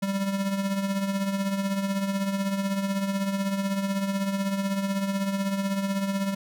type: tone with tremolo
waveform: square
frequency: 196 Hz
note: G3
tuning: in tune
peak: -23 dBFS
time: 0.02-6.35 s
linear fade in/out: 10 ms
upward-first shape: triangle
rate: 16 Hz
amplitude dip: 60%
effects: none